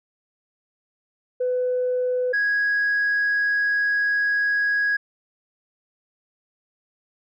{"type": "tone pair in turn", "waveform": "sine", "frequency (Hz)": [501, 1657.2], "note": ["B4", "G#6"], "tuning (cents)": [25, -4], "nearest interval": "octave + major sixth", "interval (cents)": 2071, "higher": "second", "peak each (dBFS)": [-19, -17], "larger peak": "second", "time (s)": [[1.4, 2.33], [2.33, 4.97]], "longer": "second", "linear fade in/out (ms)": 10, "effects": ["tanh soft clip ceiling -16 dBFS"]}